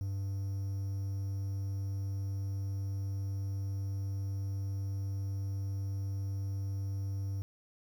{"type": "tone", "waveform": "triangle", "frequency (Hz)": 98, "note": "G2", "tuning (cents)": 0, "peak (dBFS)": -31, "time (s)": [0.01, 7.42], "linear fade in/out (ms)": 0, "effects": ["10-bit"]}